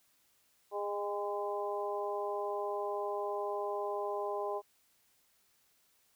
harmonic tone with a mistuned harmonic, 204.8 Hz, G#3, 24 cents flat, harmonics 2 / 3 / 4 / 5, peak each -37 / -39 / -40 / -41 dBFS, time 0.71-4.62 s, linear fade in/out 50 ms, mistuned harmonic 4, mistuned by -19 cents, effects white hiss -71 dBFS RMS until 6.15 s

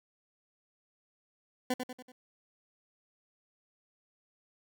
20% pulse tone with echo, 252.5 Hz, B3, 39 cents sharp, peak -23 dBFS, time 1.7-1.74 s, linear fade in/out 5 ms, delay 95 ms, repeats 4, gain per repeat -6 dB, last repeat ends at 2.12 s, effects none

